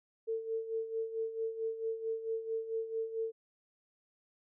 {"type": "tone with tremolo", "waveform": "sine", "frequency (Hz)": 448.8, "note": "A4", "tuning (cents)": 34, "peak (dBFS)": -31, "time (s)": [0.27, 3.32], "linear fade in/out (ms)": 20, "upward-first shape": "sine", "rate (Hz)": 4.5, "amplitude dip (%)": 70, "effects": []}